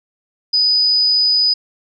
sine tone, 4978 Hz, D#8, in tune, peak -11 dBFS, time 0.53-1.54 s, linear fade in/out 10 ms, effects none

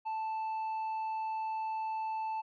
sine tone with tanh clipping, 880 Hz, A5, in tune, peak -34 dBFS, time 0.05-2.42 s, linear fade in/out 20 ms, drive 4 dB, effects none

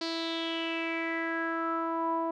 sawtooth tone with low-pass filter sweep, 329.6 Hz, E4, in tune, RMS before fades -32 dBFS, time 0.01-2.31 s, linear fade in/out 5 ms, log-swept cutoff 4600 to 860 Hz, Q 5.9, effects none

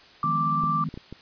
sine tone, 1174.7 Hz, D6, in tune, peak -22 dBFS, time 0.23-0.84 s, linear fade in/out 2 ms
sine chord, F half-diminished seventh, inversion third, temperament just, 157.15 / 174.61 / 209.5 / 251.4 Hz, Eb3 / F3 / Ab3 / Cb4, +18 / 0 / +15 / +31 cents, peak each -30 / -36 / -35 / -36 dBFS, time 0.24-0.89 s, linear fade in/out 2 ms
clicks, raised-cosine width 3 ms, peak -24 dBFS, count 4, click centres 0.638 / 0.941 / 0.975 / 1.126 s
effects white hiss -51 dBFS RMS until 1.21 s + resampled to 11025 Hz

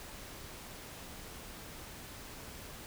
silence, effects pink hiss -48 dBFS RMS until 2.86 s

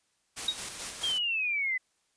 white noise with tremolo, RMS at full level -36 dBFS, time 0.36-1.19 s, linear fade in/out 20 ms, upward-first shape square, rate 4.6 Hz, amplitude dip 40%
sine tone with exponential decay, 3778 Hz, A#7, 22 cents sharp, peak -21 dBFS, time 0.48-0.58 s, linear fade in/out 5 ms, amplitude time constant 21 ms
sine exponential sweep, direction down, 3268 to 1999 Hz, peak -27 dBFS, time 1.03-1.78 s, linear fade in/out 10 ms
effects white hiss -73 dBFS RMS until 2.16 s + resampled to 22050 Hz

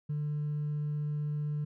triangle tone with hard clipping, 148.7 Hz, D3, 22 cents sharp, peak -30 dBFS, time 0.09-1.65 s, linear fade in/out 10 ms, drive 2 dB, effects none

